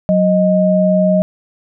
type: tone pair together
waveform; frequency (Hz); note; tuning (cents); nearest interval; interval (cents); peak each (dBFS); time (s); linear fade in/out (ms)
sine; 185 / 622.3; F#3 / D#5; 0 / 0; octave + major sixth; 2100; -12; 0.09-1.22; 0
effects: none